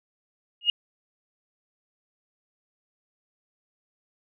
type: tone with exponential growth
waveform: sine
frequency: 2860 Hz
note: F7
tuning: 41 cents sharp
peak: -13 dBFS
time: 0.61-0.7 s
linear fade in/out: 2 ms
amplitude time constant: 18 ms
effects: none